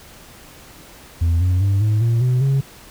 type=tone with pitch steps; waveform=sine; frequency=84 / 91.08 / 98.75 / 107.06 / 116.08 / 125.86 / 136.46 Hz; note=E2 / F#2 / G2 / A2 / A#2 / B2 / C#3; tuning=+33 / -27 / +13 / -47 / -7 / +33 / -27 cents; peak=-11 dBFS; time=1.21-2.61 s; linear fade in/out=10 ms; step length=200 ms; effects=tanh soft clip ceiling -13 dBFS + pink hiss -43 dBFS RMS until 2.9 s